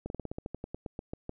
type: slowing click train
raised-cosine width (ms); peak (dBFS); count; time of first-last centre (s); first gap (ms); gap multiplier
2; -23; 15; 0.06-1.294; 41; 1.11
effects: none